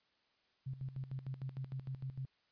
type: tone with tremolo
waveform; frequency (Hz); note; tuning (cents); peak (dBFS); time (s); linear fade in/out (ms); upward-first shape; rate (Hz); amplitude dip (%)
sine; 132.3; C3; +20; -38; 0.66-2.26; 10; square; 6.6; 75
effects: white hiss -75 dBFS RMS until 2.51 s + resampled to 11025 Hz